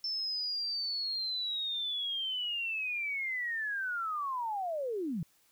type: linear sweep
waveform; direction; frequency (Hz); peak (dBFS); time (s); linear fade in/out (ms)
sine; down; 5330 to 144.8; -32; 0.04-5.23; 2
effects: white hiss -68 dBFS RMS until 5.51 s